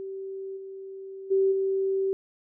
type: tone with level steps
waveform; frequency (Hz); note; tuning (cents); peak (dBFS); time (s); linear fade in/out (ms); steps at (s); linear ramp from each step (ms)
sine; 386.4; G4; -25; -33 / -37 / -19 / -23; 0-2.13; 0; 0.56 / 1.3 / 1.51; 20
effects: none